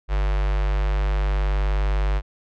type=tone with notch filter; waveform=square; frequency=49.8 Hz; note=G1; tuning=28 cents sharp; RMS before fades=-21 dBFS; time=0.08-2.22 s; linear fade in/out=50 ms; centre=220 Hz; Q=0.59; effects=low-pass 3000 Hz 12 dB/octave